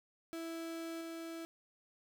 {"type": "tone with level steps", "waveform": "35% pulse", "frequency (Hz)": 329.6, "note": "E4", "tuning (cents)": 0, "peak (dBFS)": [-39, -41], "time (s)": [0.33, 1.45], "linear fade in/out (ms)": 0, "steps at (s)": 1.01, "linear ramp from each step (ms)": 2, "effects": []}